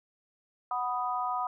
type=chord; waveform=sine; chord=B major; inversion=second; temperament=equal; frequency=740 / 987.8 / 1244.5 Hz; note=F#5 / B5 / D#6; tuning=0 / 0 / 0 cents; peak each=-33 dBFS; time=0.71-1.47 s; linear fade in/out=2 ms; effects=none